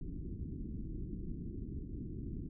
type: low-pass noise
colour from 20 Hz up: pink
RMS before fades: -42 dBFS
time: 0.01-2.49 s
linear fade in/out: 5 ms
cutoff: 350 Hz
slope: 48 dB/octave
effects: none